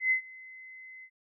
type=tone with ADSR envelope; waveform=sine; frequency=2046 Hz; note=C7; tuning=39 cents flat; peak=-21 dBFS; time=0-1.1 s; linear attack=110 ms; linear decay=100 ms; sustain=-24 dB; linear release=65 ms; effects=none